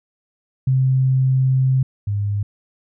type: tone pair in turn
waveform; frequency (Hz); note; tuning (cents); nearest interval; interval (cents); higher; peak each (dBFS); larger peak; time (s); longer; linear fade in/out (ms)
sine; 131.2 / 102.02; C3 / G#2; +5 / -30; major third; 435; first; -13 / -18; first; 0.67-1.83 / 2.07-2.43; first; 5
effects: none